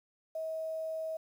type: tone with quantisation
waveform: sine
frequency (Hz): 640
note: D#5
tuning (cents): +49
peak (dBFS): -34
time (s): 0.35-1.17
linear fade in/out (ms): 5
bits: 10
effects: none